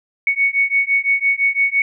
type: beating tone pair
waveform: sine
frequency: 2220 / 2225.9 Hz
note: C#7 / C#7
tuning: +2 / +7 cents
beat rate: 5.9 Hz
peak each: -17 / -17 dBFS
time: 0.27-1.82 s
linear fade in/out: 2 ms
effects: none